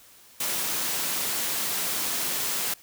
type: high-pass noise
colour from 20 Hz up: white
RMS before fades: -28 dBFS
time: 0.4-2.74 s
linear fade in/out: 5 ms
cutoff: 120 Hz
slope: 24 dB/octave
effects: white hiss -53 dBFS RMS until 2.82 s